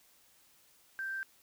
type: tone with quantisation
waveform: sine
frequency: 1568 Hz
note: G6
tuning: in tune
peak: -35 dBFS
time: 0.99-1.23 s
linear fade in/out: 0 ms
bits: 10
effects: white hiss -65 dBFS RMS until 1.42 s